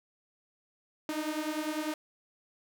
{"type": "beating tone pair", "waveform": "sawtooth", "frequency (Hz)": [302.7, 312.7], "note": ["D#4", "D#4"], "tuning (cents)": [-48, 9], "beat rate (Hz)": 10, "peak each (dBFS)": -31, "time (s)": [1.09, 1.94], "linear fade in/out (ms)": 2, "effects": []}